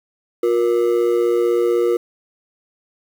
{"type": "ring-modulated tone", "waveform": "triangle", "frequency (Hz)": 414.9, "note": "G#4", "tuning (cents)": -2, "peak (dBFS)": -9, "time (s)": [0.43, 1.97], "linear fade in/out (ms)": 5, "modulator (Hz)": 58, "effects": ["7-bit"]}